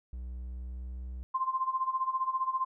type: tone with pitch glide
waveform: triangle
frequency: 61.74 to 62.67 Hz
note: B1 to B1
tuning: 0 to +26 cents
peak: -35 dBFS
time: 0.13-1.23 s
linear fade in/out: 0 ms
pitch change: +26 cents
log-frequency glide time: 0.37-1.07 s
type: tone with tremolo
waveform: sine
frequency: 1046.5 Hz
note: C6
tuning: in tune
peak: -25 dBFS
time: 1.34-2.65 s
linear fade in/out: 10 ms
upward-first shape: sine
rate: 15 Hz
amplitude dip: 80%
effects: none